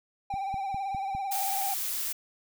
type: tone with vibrato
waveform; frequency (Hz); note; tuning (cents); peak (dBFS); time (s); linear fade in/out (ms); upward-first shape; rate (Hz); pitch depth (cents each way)
triangle; 784; G5; 0; -28; 0.3-1.74; 5; sine; 18; 49
type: click train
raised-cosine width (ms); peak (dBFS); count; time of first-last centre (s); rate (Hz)
5; -27; 5; 0.34-1.15; 4.94
type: noise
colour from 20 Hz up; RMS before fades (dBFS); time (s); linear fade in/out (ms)
blue; -32; 1.31-2.13; 10
effects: none